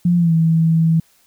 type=tone with pitch glide; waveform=sine; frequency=174.61 to 162.92 Hz; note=F3 to E3; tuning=0 to -20 cents; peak=-11 dBFS; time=0.05-1 s; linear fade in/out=5 ms; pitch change=-120 cents; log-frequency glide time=0.17-0.33 s; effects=white hiss -56 dBFS RMS until 1.26 s